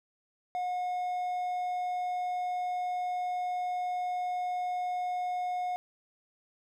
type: tone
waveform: triangle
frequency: 723 Hz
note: F#5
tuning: 40 cents flat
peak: -28 dBFS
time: 0.55-5.76 s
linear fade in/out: 0 ms
effects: none